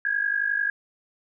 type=tone pair together; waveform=sine; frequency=1618 / 1669.3 Hz; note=G#6 / G#6; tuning=-46 / +8 cents; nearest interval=minor second; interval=54 cents; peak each=-25 dBFS; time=0.05-0.7 s; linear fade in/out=2 ms; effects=none